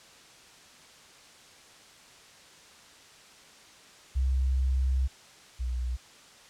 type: tone pair in turn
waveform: sine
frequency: 65.41 / 61.74 Hz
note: C2 / B1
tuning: 0 / 0 cents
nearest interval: minor second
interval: 100 cents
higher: first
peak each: -23 / -28 dBFS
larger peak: first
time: 4.15-5.08 / 5.59-5.97 s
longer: first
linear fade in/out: 20 ms
effects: white hiss -53 dBFS RMS until 6.49 s + low-pass 7000 Hz 12 dB/octave